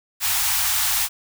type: band-stop noise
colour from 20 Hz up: white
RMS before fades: -21 dBFS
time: 0.2-1.09 s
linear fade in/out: 50 ms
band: 110 to 710 Hz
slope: 96 dB/octave
effects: none